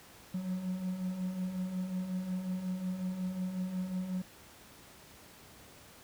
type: beating tone pair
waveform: triangle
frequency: 180 / 185.5 Hz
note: F#3 / F#3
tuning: -47 / +5 cents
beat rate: 5.5 Hz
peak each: -40 / -32 dBFS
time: 0.34-4.22 s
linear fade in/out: 5 ms
effects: pink hiss -55 dBFS RMS until 6.03 s + high-pass 60 Hz 12 dB/octave